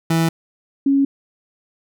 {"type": "tone pair in turn", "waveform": ["30% pulse", "sine"], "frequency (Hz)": [164.2, 276.2], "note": ["E3", "C#4"], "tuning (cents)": [-6, -6], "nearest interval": "major sixth", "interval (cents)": 900, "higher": "second", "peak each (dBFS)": -12, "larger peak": "neither", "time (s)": [[0.1, 0.29], [0.86, 1.05]], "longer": "neither", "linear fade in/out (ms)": 5, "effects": []}